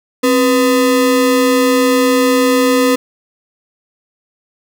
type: ring-modulated tone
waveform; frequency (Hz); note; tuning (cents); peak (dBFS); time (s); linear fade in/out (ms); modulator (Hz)
square; 379.3; F#4; +43; -7; 0.23-2.96; 10; 114
effects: 7-bit

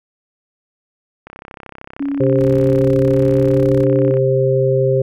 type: click train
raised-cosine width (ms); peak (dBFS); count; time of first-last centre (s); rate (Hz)
0.5; -19; 97; 1.27-4.17; 33.1
type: tone with pitch glide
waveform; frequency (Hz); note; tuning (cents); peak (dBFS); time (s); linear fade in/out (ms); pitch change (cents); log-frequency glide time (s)
sine; 280 to 289; C#4 to D4; +18 to -28; -17; 2-4.11; 5; +54; 3.02-3.65
type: harmonic tone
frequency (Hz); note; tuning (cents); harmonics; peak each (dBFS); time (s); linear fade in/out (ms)
132.1; C3; +17; 1 / 3 / 4; -16 / -16 / -16; 2.2-5.02; 5
type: tone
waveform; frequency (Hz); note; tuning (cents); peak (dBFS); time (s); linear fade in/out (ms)
10% pulse; 34.43; C#1; -11; -20; 2.38-3.84; 10
effects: none

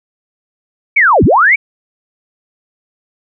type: linear two-way sweep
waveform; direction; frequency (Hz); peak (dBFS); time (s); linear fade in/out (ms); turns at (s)
sine; down then up; 2350 to 58.5 to 2350; -5; 0.96-1.56; 10; 1.24
effects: none

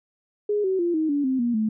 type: tone with pitch steps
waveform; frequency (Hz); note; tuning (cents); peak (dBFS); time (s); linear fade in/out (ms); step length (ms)
sine; 415.3 / 378.6 / 345.2 / 314.7 / 287 / 261.6 / 238.5 / 217.5; G#4 / F#4 / F4 / D#4 / D4 / C4 / A#3 / A3; 0 / +40 / -20 / +20 / -40 / 0 / +40 / -20; -20; 0.49-1.69; 5; 150
effects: none

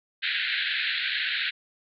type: band-pass noise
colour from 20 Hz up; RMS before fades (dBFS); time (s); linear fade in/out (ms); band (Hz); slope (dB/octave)
pink; -28; 0.22-1.51; 20; 1500 to 4200; 96
effects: none

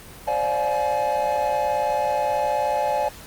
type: chord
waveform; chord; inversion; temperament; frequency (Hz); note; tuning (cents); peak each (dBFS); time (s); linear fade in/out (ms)
triangle; D half-diminished seventh; third; just; 528.6 / 587.3 / 704.8 / 845.8; C5 / D5 / F5 / Ab5; +18 / 0 / +16 / +31; -27 / -23 / -27 / -21; 0.27-3.09; 10
effects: pink hiss -42 dBFS RMS until 3.26 s + Opus 24 kbps

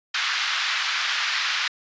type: band-pass noise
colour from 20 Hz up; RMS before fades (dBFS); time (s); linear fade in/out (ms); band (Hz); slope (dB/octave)
pink; -25; 0.14-1.68; 5; 1300 to 4900; 24
effects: resampled to 16000 Hz

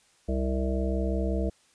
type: harmonic tone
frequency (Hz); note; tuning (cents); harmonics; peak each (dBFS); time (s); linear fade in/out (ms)
65.41; C2; 0; 1 / 3 / 5 / 7 / 9 / 10; -27 / -32 / -34 / -35 / -37 / -37; 0.28-1.5; 10
effects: white hiss -63 dBFS RMS until 1.74 s + resampled to 22050 Hz

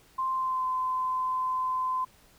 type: tone with pitch glide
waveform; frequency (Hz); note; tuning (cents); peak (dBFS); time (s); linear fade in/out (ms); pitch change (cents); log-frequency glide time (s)
sine; 1046.5 to 1026.7; C6 to C6; 0 to -33; -26; 0.18-2.05; 10; -33; 0.32-0.67
effects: pink hiss -59 dBFS RMS until 2.38 s

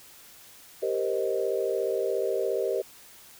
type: chord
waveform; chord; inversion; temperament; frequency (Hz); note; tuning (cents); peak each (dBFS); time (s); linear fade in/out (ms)
sine; C minor seventh; second; equal; 392 / 466.2 / 523.3 / 622.3; G4 / Bb4 / C5 / Eb5; 0 / 0 / 0 / 0; -29 / -30 / -31 / -32; 0.82-2.82; 10
effects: white hiss -51 dBFS RMS until 3.39 s

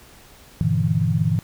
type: chord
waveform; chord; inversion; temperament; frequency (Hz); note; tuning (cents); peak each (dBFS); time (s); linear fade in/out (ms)
sine; E half-diminished seventh; first; just; 98.89 / 118.67 / 148.33 / 164.81; G2 / Bb2 / D3 / E3; +16 / +31 / +18 / 0; -24 / -23 / -23 / -21; 0.61-1.39; 0
effects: pink hiss -48 dBFS RMS until 1.43 s

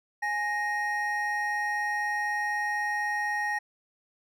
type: tone pair together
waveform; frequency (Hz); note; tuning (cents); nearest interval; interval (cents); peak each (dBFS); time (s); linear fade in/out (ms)
triangle; 832.1 / 1868; G#5 / A#6; +3 / +3; octave + major second; 1400; -29 / -27; 0.22-3.59; 10
effects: none

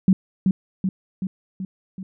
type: tone with echo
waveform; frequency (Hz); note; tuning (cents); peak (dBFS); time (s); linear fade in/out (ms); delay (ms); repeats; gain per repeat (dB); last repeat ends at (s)
sine; 189; F#3; +37; -10; 0.08-0.13; 2; 380; 5; -4; 2.03
effects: none

